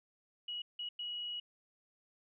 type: tone bursts at uneven times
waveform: sine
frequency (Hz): 2912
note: F#7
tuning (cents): -28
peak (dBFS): -38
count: 3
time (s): 0.48-0.62 / 0.79-0.89 / 0.99-1.4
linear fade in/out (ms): 5
effects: none